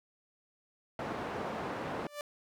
white band-pass noise, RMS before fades -38 dBFS, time 0.99-2.07 s, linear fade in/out 2 ms, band 100 to 920 Hz, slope 12 dB/octave
sawtooth tone with exponential growth, 587.3 Hz, D5, in tune, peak -31 dBFS, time 2-2.21 s, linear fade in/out 1 ms, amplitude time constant 45 ms
effects none

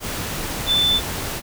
sine tone in noise, 3520 Hz, A7, in tune, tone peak -15 dBFS, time 0.66-1.01 s, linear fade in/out 50 ms, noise pink, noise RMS -27 dBFS, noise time 0-1.42 s, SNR +9 dB, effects none

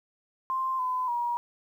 sine tone with pitch steps, 1048 / 1013 / 955 Hz, C6 / B5 / A#5, +2 / +44 / +42 cents, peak -26 dBFS, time 0.5-1.37 s, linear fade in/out 0 ms, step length 290 ms, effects 10-bit

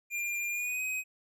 square tone with pitch glide, 2398 to 2520 Hz, D7 to D#7, +36 to +21 cents, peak -32 dBFS, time 0.1-1.04 s, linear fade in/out 50 ms, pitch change +85 cents, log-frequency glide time 0.5-0.82 s, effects none

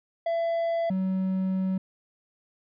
triangle tone pair in turn, 670 / 188.61 Hz, E5 / F#3, +28 / +33 cents, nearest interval octave + minor seventh, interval 2195 cents, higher first, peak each -22 dBFS, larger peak neither, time 0.26-0.9 / 0.9-1.78 s, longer second, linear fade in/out 5 ms, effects resampled to 11025 Hz

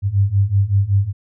sine beating tone pair, 96.5 / 101.8 Hz, G2 / G#2, -27 / -34 cents, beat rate 5.3 Hz, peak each -17 / -15 dBFS, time 0.02-1.13 s, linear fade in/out 50 ms, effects none

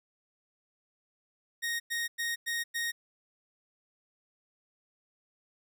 sawtooth tone bursts, 1864.7 Hz, A#6, in tune, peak -27 dBFS, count 5, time 1.62-2.92 s, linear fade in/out 20 ms, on 180 ms, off 100 ms, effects none

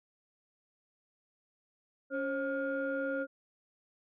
sine tone cluster, 278.9 / 537 / 1417 Hz, C#4 / C5 / F6, +11 / +45 / +25 cents, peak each -36 / -33 / -37 dBFS, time 2.1-3.27 s, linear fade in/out 50 ms, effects tanh soft clip ceiling -25 dBFS

